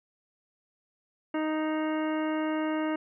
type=harmonic tone; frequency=311.1 Hz; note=D#4; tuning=in tune; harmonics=1 / 2 / 3 / 4 / 5 / 6 / 7 / 9; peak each=-28 / -34 / -38 / -40 / -42 / -44 / -45 / -47 dBFS; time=1.34-2.96 s; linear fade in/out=5 ms; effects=none